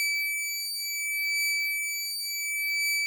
sawtooth beating tone pair, 2305 / 2305.69 Hz, D7 / D7, -33 / -32 cents, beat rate 0.69 Hz, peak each -27 dBFS, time 0-3.06 s, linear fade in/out 0 ms, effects none

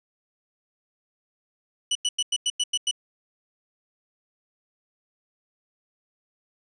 sawtooth tone bursts, 2960 Hz, F#7, in tune, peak -18 dBFS, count 8, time 1.91-2.912 s, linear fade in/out 5 ms, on 43 ms, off 94 ms, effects resampled to 22050 Hz

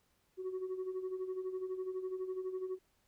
sine tone with tremolo, 373 Hz, F#4, 14 cents sharp, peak -32 dBFS, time 0.37-2.79 s, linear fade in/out 50 ms, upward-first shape sine, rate 12 Hz, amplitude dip 70%, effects tanh soft clip ceiling -34 dBFS + pink hiss -75 dBFS RMS until 3.07 s

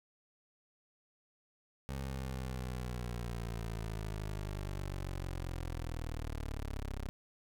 20% pulse linear sweep, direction down, 68.1 to 32.7 Hz, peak -33 dBFS, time 1.89-7.09 s, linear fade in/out 0 ms, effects none

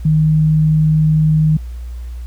sine tone, 155.56 Hz, D#3, in tune, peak -9 dBFS, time 0.05-1.57 s, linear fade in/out 5 ms, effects added 60 Hz sine -24 dBFS peak until 2.26 s + pink hiss -49 dBFS RMS until 2.26 s

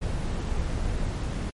brown noise, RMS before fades -28 dBFS, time 0.01-1.51 s, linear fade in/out 20 ms, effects MP3 48 kbps

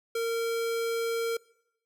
square tone, 460 Hz, A#4, 23 cents flat, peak -28 dBFS, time 0.15-1.37 s, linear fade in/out 5 ms, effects noise-tail reverb RT60 0.8 s tail -23 dB re dry

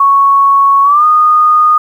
sine tone with pitch glide, 1108.7 to 1230.2 Hz, C#6 to D#6, 0 to -20 cents, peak -4 dBFS, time 0-1.78 s, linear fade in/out 5 ms, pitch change +180 cents, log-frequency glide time 0.83-1.05 s, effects 7-bit

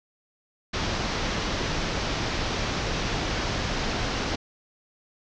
pink low-pass noise, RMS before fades -28 dBFS, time 0.73-4.36 s, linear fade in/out 10 ms, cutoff 6100 Hz, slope 48 dB/octave, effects none

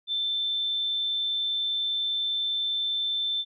sine tone, 3545 Hz, A7, 12 cents sharp, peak -25 dBFS, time 0.07-3.45 s, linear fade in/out 50 ms, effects none

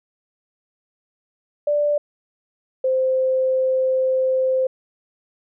sine tone pair in turn, 587.3 / 520.4 Hz, D5 / C5, 0 / -9 cents, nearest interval major second, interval 209 cents, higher first, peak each -16 dBFS, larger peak neither, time 1.67-1.98 / 2.84-4.67 s, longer second, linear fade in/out 5 ms, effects none

